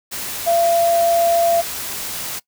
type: tone in noise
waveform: sine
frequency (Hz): 680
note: F5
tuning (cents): -46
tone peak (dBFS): -13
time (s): 0.46-1.62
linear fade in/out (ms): 20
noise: white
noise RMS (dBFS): -27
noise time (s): 0.11-2.4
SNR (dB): +11
effects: noise-tail reverb RT60 0.1 s tail -21 dB re dry